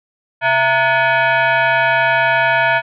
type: tone with frequency modulation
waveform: sine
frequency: 129.3 Hz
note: C3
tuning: 20 cents flat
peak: -11 dBFS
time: 0.41-2.82 s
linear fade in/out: 50 ms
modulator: 795 Hz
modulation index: 2.6
effects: none